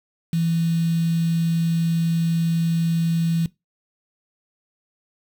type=tone with quantisation; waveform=sine; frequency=166 Hz; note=E3; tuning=12 cents sharp; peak=-18 dBFS; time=0.33-3.46 s; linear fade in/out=2 ms; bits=6; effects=noise-tail reverb RT60 0.2 s tail -20 dB re dry